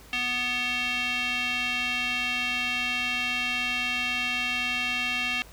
square tone with band-pass filter, 246.9 Hz, B3, in tune, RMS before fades -28 dBFS, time 0.13-5.42 s, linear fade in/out 0 ms, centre 2700 Hz, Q 3.7, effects added 53 Hz sine -51 dBFS peak until 5.52 s + pink hiss -51 dBFS RMS until 5.52 s

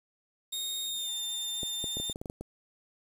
sawtooth tone with pitch glide, 3707 to 3604 Hz, A#7 to A7, -10 to +41 cents, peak -30 dBFS, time 0.52-2.13 s, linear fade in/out 10 ms, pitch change -49 cents, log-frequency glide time 0.85-1.09 s
clicks, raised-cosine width 2 ms, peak -25 dBFS, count 10, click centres 1.632 / 1.842 / 1.97 / 2 / 2.098 / 2.159 / 2.215 / 2.258 / 2.299 / 2.41 s
effects 8-bit

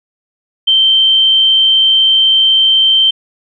sine tone, 3122 Hz, G7, 8 cents flat, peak -6 dBFS, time 0.67-3.11 s, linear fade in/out 10 ms, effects none

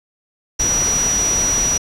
sine tone in noise, 5830 Hz, F#8, 26 cents flat, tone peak -15 dBFS, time 0.59-1.78 s, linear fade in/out 10 ms, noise pink, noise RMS -24 dBFS, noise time 0.59-1.78 s, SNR +6 dB, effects low-pass 11000 Hz 12 dB/octave

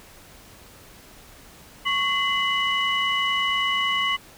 sine tone cluster, 1109 / 2043 / 2948 Hz, C#6 / C7 / F#7, 0 / -42 / -7 cents, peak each -24 dBFS, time 1.85-4.17 s, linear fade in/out 20 ms, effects tanh soft clip ceiling -14 dBFS + pink hiss -48 dBFS RMS until 4.37 s

